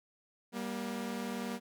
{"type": "tone pair together", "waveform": "sawtooth", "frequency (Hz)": [196, 237.1], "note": ["G3", "A#3"], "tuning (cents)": [0, 30], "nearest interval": "minor third", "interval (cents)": 330, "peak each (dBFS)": [-36, -34], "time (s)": [0.52, 1.6], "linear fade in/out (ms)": 50, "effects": []}